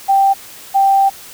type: tone pair in turn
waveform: sine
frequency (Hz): 784 / 784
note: G5 / G5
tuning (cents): 0 / 0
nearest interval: unison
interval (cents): 0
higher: neither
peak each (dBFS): -8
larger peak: neither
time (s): 0.08-0.34 / 0.74-1.1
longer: second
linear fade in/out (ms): 20
effects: white hiss -36 dBFS RMS until 1.33 s